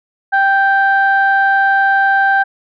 sine tone pair together, 784 / 1568 Hz, G5 / G6, 0 / 0 cents, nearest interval octave, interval 1200 cents, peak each -11 dBFS, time 0.32-2.44 s, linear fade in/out 20 ms, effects tanh soft clip ceiling -3 dBFS

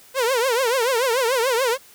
sawtooth tone with vibrato, 493.9 Hz, B4, in tune, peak -14 dBFS, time 0.14-1.78 s, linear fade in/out 50 ms, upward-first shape triangle, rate 6.9 Hz, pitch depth 200 cents each way, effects white hiss -49 dBFS RMS until 1.94 s

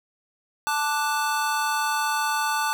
square chord, D major, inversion second, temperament equal, 880 / 1174.7 / 1480 Hz, A5 / D6 / F#6, 0 / 0 / 0 cents, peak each -26 / -29 / -29 dBFS, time 0.67-2.73 s, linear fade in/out 0 ms, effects none

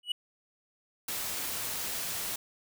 triangle tone with exponential growth, 2933 Hz, F#7, 16 cents flat, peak -23 dBFS, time 0.03-0.12 s, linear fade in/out 5 ms, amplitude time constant 19 ms
white noise, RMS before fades -35 dBFS, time 1.08-2.36 s, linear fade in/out 5 ms
effects none

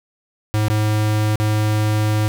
square tone with dropouts, 106.9 Hz, A2, 49 cents flat, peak -16 dBFS, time 0.54-2.28 s, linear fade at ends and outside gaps 0 ms, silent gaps 0.683-0.7 / 1.357-1.4 s, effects none

